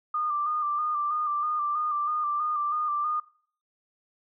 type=tone with vibrato; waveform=sine; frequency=1200 Hz; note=D6; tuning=37 cents sharp; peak=-25 dBFS; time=0.14-3.2 s; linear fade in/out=5 ms; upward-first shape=square; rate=3.1 Hz; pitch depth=33 cents each way; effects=noise-tail reverb RT60 0.5 s tail -20 dB re dry